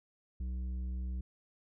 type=tone with tanh clipping; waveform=sine; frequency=62.7 Hz; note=B1; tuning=27 cents sharp; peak=-36 dBFS; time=0.4-1.21 s; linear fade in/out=5 ms; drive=8 dB; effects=none